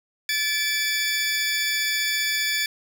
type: tone pair together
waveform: 20% pulse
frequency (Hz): 1734 / 2317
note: A6 / D7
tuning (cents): -26 / -24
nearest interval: perfect fourth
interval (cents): 502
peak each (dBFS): -20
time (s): 0.29-2.66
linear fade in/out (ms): 2
effects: none